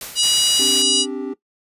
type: noise with exponential decay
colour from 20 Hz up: white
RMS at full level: -29 dBFS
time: 0.01-0.75 s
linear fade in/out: 2 ms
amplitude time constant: 160 ms
type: harmonic tone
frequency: 970 Hz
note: B5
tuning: 31 cents flat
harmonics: 3 / 4 / 5 / 6 / 7 / 8 / 9 / 10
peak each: -19 / -23 / -20 / -24 / -28 / -27 / -24 / -28 dBFS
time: 0.15-1.06 s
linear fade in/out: 50 ms
type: noise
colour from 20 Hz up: white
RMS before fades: -29 dBFS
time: 0.23-0.82 s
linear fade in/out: 0 ms
type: chord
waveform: triangle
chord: C suspended second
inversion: none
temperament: equal with one note detuned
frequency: 261.6 / 289.3 / 392 Hz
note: C4 / D4 / G4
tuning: 0 / -26 / 0 cents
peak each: -26 dBFS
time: 0.59-1.34 s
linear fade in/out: 10 ms
effects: noise-tail reverb RT60 0.1 s tail -17 dB re dry + resampled to 32000 Hz